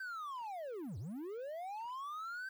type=linear two-way sweep; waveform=triangle; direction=down then up; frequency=1568 to 82.41 to 1568 Hz; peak=-39 dBFS; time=0-2.49 s; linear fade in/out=5 ms; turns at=0.98 s; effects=11-bit